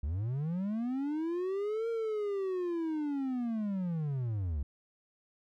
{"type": "linear two-way sweep", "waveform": "triangle", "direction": "up then down", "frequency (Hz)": [65.41, 464, 65.41], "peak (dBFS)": -29, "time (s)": [0.03, 4.63], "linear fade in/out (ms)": 5, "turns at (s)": 1.89, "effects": []}